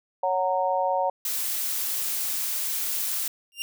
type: harmonic tone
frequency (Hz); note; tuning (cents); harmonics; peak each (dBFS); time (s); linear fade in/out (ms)
185; F#3; 0; 3 / 4 / 5; -26 / -26 / -26; 0.23-1.1; 5
type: noise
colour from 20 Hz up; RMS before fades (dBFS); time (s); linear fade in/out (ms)
blue; -28; 1.25-3.28; 2
type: tone with exponential growth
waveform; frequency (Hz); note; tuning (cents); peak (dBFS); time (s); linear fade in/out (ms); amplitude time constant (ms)
sawtooth; 2794; F7; 0; -21; 3.52-3.62; 0; 21
effects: none